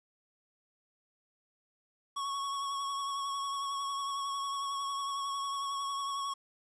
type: tone with vibrato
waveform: square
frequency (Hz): 1108.7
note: C#6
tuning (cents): 0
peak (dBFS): -34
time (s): 2.16-6.34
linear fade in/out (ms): 10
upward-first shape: triangle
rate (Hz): 11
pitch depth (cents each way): 28
effects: resampled to 22050 Hz + 10-bit